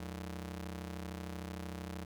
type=ring-modulated tone; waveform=sawtooth; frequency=130.1 Hz; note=C3; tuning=9 cents flat; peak=-34 dBFS; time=0-2.05 s; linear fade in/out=5 ms; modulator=48.5 Hz; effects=none